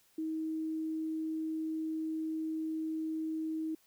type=tone; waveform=sine; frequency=317.3 Hz; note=D#4; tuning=34 cents sharp; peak=-33 dBFS; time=0.18-3.75 s; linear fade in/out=5 ms; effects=white hiss -68 dBFS RMS until 3.86 s